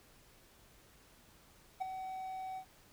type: tone with ADSR envelope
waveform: triangle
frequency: 755 Hz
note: F#5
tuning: 35 cents sharp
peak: -29 dBFS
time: 1.8-2.65 s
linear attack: 20 ms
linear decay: 8 ms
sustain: -9 dB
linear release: 78 ms
effects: pink hiss -63 dBFS RMS until 2.92 s